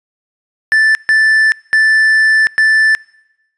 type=tone bursts at uneven times; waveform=triangle; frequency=1760 Hz; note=A6; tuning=in tune; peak=-5 dBFS; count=4; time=0.72-0.95 / 1.09-1.52 / 1.73-2.47 / 2.58-2.95 s; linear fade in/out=0 ms; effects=noise-tail reverb RT60 1.0 s tail -25 dB re dry + resampled to 24000 Hz